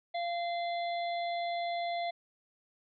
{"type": "harmonic tone with a mistuned harmonic", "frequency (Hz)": 690, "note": "F5", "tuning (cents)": -21, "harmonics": [1, 3, 5, 6], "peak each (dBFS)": [-32, -42, -46, -48], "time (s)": [0.14, 2.11], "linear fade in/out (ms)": 10, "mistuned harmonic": 6, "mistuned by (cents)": -22, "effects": []}